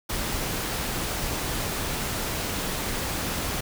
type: noise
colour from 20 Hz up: pink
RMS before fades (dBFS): -29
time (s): 0.09-3.61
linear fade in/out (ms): 10
effects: none